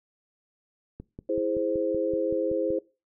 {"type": "click train", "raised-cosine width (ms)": 3, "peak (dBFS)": -26, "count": 10, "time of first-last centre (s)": [1, 2.705], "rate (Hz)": 5.28}
{"type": "chord", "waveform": "sine", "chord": "E augmented", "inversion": "none", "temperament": "equal", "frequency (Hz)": [329.6, 415.3, 523.3], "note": ["E4", "G#4", "B#4"], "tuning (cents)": [0, 0, 0], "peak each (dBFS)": [-29, -30, -27], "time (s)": [1.29, 2.79], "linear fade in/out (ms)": 5}
{"effects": ["noise-tail reverb RT60 0.3 s tail -22 dB re dry"]}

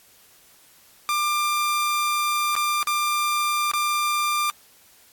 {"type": "tone with dropouts", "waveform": "sawtooth", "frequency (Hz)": 1192, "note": "D6", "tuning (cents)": 25, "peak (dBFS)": -17, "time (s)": [1.09, 4.5], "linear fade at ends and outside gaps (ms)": 0, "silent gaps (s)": [[2.553, 2.563], [2.829, 2.872], [3.714, 3.736]], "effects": ["white hiss -54 dBFS RMS until 5.12 s", "AAC 64 kbps"]}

